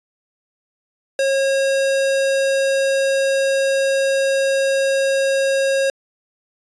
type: tone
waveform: square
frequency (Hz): 543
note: C#5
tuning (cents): -36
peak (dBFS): -16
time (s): 1.19-5.9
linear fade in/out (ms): 2
effects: resampled to 22050 Hz